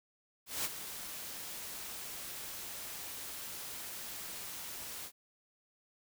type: noise with ADSR envelope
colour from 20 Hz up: white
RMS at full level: -34 dBFS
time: 0.46-5.12 s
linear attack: 190 ms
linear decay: 29 ms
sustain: -10 dB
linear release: 71 ms
effects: none